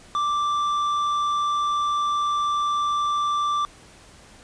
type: tone with tanh clipping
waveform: triangle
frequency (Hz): 1174.7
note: D6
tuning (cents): 0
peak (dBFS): -22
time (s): 0.15-3.65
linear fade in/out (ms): 0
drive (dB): 12
effects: pink hiss -49 dBFS RMS until 4.43 s + resampled to 22050 Hz